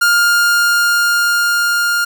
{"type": "tone with level ramp", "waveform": "45% pulse", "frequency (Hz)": 1409, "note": "F6", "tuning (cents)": 15, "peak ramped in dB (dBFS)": [-9, -13], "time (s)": [0.01, 2.05], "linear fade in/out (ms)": 10, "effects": []}